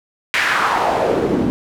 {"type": "noise with band-pass filter sweep", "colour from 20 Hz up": "pink", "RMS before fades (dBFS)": -17, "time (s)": [0.34, 1.5], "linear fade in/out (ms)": 0, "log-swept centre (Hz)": [2200, 230], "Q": 2.4, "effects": []}